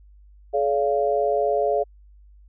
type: tone cluster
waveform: sine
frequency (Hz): 426.1 / 570 / 690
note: G#4 / C#5 / F5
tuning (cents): +44 / +48 / -21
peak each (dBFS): -23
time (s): 0.53-1.84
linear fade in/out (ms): 20
effects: added 50 Hz sine -47 dBFS peak until 2.48 s